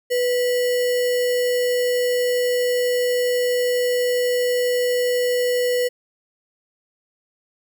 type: tone with sample-and-hold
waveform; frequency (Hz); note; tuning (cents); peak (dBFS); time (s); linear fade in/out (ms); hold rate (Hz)
sine; 493.9; B4; 0; -17; 0.1-5.89; 20; 2450
effects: none